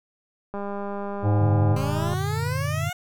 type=click train; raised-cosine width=1 ms; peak=-19 dBFS; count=322; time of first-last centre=0.54-2.137 s; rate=201 Hz
type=harmonic tone; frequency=103.83 Hz; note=G#2; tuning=in tune; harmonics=1 / 3 / 5 / 7 / 8; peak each=-18 / -28 / -32 / -35 / -36 dBFS; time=1.22-1.78 s; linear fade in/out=50 ms
type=chord; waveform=sine; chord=Gb augmented; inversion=none; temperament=equal with one note detuned; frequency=92.5 / 114.87 / 146.83 Hz; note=Gb2 / Bb2 / D3; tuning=0 / -25 / 0 cents; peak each=-29 / -30 / -27 dBFS; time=1.4-2.9 s; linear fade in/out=10 ms
type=exponential sweep; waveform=15% pulse; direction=up; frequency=258.6 to 732 Hz; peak=-23 dBFS; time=1.76-2.93 s; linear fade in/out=5 ms
effects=none